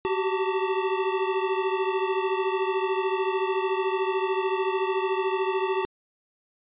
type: tone cluster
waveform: square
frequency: 377.5 / 391.1 / 893 Hz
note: F#4 / G4 / A5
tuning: +35 / -4 / +25 cents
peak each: -27 / -30 / -31 dBFS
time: 0.05-5.85 s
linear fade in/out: 0 ms
effects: resampled to 8000 Hz